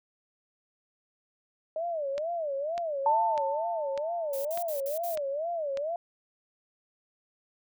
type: tone with vibrato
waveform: sine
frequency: 615 Hz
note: D#5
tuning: 20 cents flat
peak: -29 dBFS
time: 1.76-5.96 s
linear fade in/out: 2 ms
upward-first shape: sine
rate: 2.2 Hz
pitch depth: 210 cents each way
type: click train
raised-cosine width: 0.2 ms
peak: -22 dBFS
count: 7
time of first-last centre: 2.18-5.773 s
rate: 1.67 Hz
type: tone with exponential decay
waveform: sine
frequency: 890 Hz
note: A5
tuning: 20 cents sharp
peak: -20 dBFS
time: 3.06-4.81 s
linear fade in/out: 2 ms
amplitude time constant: 380 ms
type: noise bursts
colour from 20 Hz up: violet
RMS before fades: -40 dBFS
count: 5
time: 4.33-5.154 s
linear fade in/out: 2 ms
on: 120 ms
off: 56 ms
effects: none